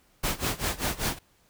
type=noise with tremolo; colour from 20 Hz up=pink; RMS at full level=-26 dBFS; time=0.23-1.19 s; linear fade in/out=10 ms; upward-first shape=sine; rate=5.1 Hz; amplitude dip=90%; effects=pink hiss -64 dBFS RMS until 1.49 s